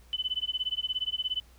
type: tone with tremolo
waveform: sine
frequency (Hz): 3014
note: F#7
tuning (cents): +31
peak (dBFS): -25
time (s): 0.13-1.4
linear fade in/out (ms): 0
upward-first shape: sine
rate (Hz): 17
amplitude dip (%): 100
effects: added 60 Hz sine -54 dBFS peak until 1.58 s + pink hiss -61 dBFS RMS until 1.58 s